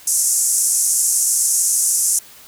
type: band-pass noise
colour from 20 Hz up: white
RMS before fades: -17 dBFS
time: 0.07-2.19 s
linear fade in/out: 5 ms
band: 6000 to 11000 Hz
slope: 48 dB/octave
effects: white hiss -43 dBFS RMS until 2.47 s